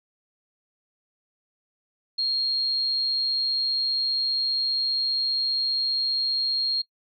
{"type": "tone", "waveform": "sine", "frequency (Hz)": 4245, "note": "C8", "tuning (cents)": 24, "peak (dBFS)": -22, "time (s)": [2.18, 6.82], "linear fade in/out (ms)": 10, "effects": ["noise-tail reverb RT60 0.1 s tail -25 dB re dry"]}